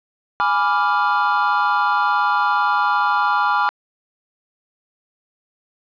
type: chord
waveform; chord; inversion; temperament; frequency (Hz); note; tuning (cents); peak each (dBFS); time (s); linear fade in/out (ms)
triangle; G# diminished seventh; none; equal; 830.6 / 987.8 / 1174.7 / 1396.9; G#5 / B5 / D6 / F6; 0 / 0 / 0 / 0; -19; 0.4-3.69; 0
effects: resampled to 11025 Hz + 8-bit